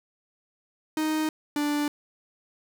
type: tone pair in turn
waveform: 45% pulse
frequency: 311.1 / 293.6 Hz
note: D#4 / D4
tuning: 0 / 0 cents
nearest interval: minor second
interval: 100 cents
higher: first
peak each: -24 dBFS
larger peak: neither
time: 0.97-1.29 / 1.56-1.88 s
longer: neither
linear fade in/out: 2 ms
effects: none